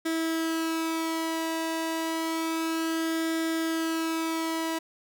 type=tone with flanger; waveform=sawtooth; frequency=325.3 Hz; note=E4; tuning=23 cents flat; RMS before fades=-29 dBFS; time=0.05-4.79 s; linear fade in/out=10 ms; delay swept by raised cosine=0.56 to 1.08 ms; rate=0.3 Hz; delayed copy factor=+0.55; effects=none

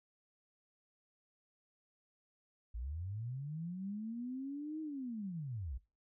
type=linear two-way sweep; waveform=sine; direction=up then down; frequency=51.91 to 317.7 to 51.91 Hz; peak=-39 dBFS; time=2.74-5.78 s; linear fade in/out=10 ms; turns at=4.81 s; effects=noise-tail reverb RT60 0.3 s tail -19 dB re dry

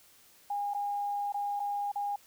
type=tone with dropouts; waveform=sine; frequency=814 Hz; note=G#5; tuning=35 cents flat; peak=-30 dBFS; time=0.5-2.16 s; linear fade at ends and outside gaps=5 ms; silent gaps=0.737-0.746 / 1.323-1.342 / 1.596-1.6 / 1.918-1.956 s; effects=white hiss -60 dBFS RMS until 2.26 s

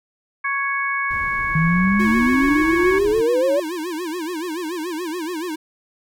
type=harmonic tone; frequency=554.4 Hz; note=C#5; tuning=in tune; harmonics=2 / 3 / 4; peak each=-24 / -24 / -24 dBFS; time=0.44-2.99 s; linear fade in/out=10 ms
type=noise; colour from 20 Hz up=brown; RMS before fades=-34 dBFS; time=1.1-3.22 s; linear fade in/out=10 ms
type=exponential sweep; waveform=sine; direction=up; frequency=155.56 to 582 Hz; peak=-15 dBFS; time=1.55-3.6 s; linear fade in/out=5 ms
type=tone with vibrato; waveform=square; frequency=334.7 Hz; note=E4; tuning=26 cents sharp; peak=-25 dBFS; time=1.99-5.56 s; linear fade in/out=10 ms; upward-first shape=sine; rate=7 Hz; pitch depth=160 cents each way
effects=none

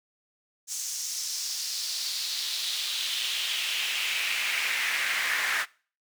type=noise with high-pass filter sweep; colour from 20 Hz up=brown; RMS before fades=-30 dBFS; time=0.67-5.66 s; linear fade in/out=50 ms; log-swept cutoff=6600 to 1700 Hz; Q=2.8; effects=noise-tail reverb RT60 0.4 s tail -22 dB re dry

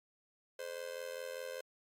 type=tone with amplitude modulation; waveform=45% pulse; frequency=518 Hz; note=C5; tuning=17 cents flat; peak=-37 dBFS; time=0.59-1.61 s; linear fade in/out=5 ms; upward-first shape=sine; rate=85 Hz; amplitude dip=90%; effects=MP3 64 kbps

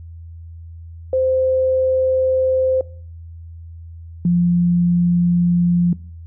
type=tone pair in turn; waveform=sine; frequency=520 / 174.38 Hz; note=C5 / F3; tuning=-11 / -2 cents; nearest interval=octave + perfect fifth; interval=1891 cents; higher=first; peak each=-14 / -12 dBFS; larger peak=second; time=1.13-2.81 / 4.25-5.93 s; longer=neither; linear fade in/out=2 ms; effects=noise-tail reverb RT60 0.5 s tail -22 dB re dry + added 83 Hz sine -33 dBFS peak until 6.26 s

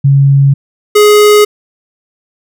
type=tone pair in turn; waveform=sine / square; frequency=138.7 / 418.3 Hz; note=C#3 / G#4; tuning=+1 / +12 cents; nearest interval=octave + perfect fifth; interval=1911 cents; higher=second; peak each=-3 / -3 dBFS; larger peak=neither; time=0.04-0.54 / 0.95-1.45 s; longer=neither; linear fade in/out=10 ms; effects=none

